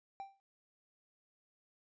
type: tone with exponential decay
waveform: triangle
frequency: 784 Hz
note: G5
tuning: in tune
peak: -37 dBFS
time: 0.2-0.4 s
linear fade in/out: 0 ms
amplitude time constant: 43 ms
effects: resampled to 16000 Hz